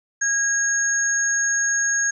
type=tone pair together; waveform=sine; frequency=1639 / 6556 Hz; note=G#6 / G#8; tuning=-23 / -23 cents; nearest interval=2 octaves; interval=2400 cents; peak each=-21 dBFS; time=0.21-2.11 s; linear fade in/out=10 ms; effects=none